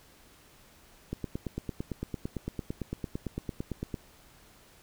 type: click train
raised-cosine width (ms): 3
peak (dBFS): -20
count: 26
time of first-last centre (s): 1.13-3.942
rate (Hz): 8.89
effects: pink hiss -58 dBFS RMS until 4.82 s